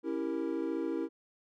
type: chord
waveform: triangle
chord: C# diminished seventh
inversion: none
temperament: equal with one note detuned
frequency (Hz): 275.6 / 329.6 / 392 / 466.2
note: C#4 / E4 / G4 / Bb4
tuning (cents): -10 / 0 / 0 / 0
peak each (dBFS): -36 / -32 / -38 / -37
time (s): 0.03-1.09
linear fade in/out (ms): 50
effects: none